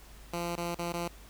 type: tone with dropouts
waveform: 10% pulse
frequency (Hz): 172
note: F3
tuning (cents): -26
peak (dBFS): -24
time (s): 0.33-1.08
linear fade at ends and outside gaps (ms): 5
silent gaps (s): 0.557-0.577 / 0.748-0.788 / 0.925-0.937
effects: added 50 Hz sine -50 dBFS peak until 1.29 s + pink hiss -55 dBFS RMS until 1.29 s